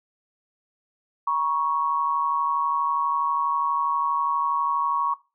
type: tone pair together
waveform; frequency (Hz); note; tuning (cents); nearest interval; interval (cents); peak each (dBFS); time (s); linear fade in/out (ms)
sine; 956.4 / 1108.7; A#5 / C#6; +44 / 0; minor third; 256; -25 / -22; 1.27-5.14; 5
effects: noise-tail reverb RT60 0.3 s tail -20 dB re dry